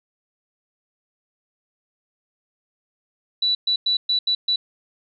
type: tone bursts at uneven times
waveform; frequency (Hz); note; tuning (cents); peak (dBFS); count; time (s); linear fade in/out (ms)
sine; 3951; B7; 0; -17; 6; 3.42-3.55 / 3.67-3.76 / 3.86-3.97 / 4.09-4.19 / 4.27-4.35 / 4.48-4.56; 5
effects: none